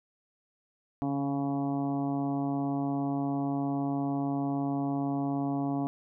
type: harmonic tone with a mistuned harmonic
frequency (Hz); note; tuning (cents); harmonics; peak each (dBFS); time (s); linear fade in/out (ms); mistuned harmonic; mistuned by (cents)
139.8; C#3; +15; 1 / 2 / 3 / 4 / 5 / 6 / 7 / 8; -35 / -29 / -44 / -46 / -37 / -43 / -46 / -48; 1.02-5.87; 0; 1; +34
effects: none